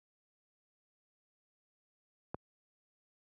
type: click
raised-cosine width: 1 ms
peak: -23 dBFS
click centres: 2.345 s
effects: high-pass 80 Hz 12 dB/octave